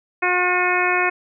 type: harmonic tone with a mistuned harmonic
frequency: 359.8 Hz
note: F#4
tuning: 48 cents flat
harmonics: 1 / 2 / 3 / 4 / 5 / 6 / 7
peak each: -24 / -24 / -24 / -24 / -24 / -24 / -24 dBFS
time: 0.22-1.1 s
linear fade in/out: 10 ms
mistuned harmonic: 6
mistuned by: +17 cents
effects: none